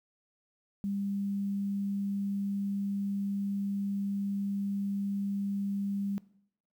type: tone with quantisation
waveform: sine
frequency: 199.4 Hz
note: G3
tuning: 30 cents sharp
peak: -30 dBFS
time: 0.84-6.18 s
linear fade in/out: 0 ms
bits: 10
effects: noise-tail reverb RT60 0.7 s tail -20 dB re dry